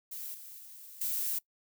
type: noise with level steps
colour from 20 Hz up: violet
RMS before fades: -41 / -48 / -50 / -33 dBFS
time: 0.11-1.39 s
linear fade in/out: 10 ms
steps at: 0.34 / 0.58 / 1.01 s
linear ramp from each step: 5 ms
effects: noise-tail reverb RT60 0.1 s tail -22 dB re dry